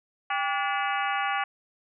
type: harmonic tone with a mistuned harmonic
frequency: 288 Hz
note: D4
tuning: 34 cents flat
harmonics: 3 / 4 / 5 / 6 / 7 / 8 / 9 / 10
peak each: -29 / -31 / -33 / -35 / -36 / -37 / -38 / -39 dBFS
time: 0.3-1.44 s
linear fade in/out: 5 ms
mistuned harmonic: 3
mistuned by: -140 cents
effects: none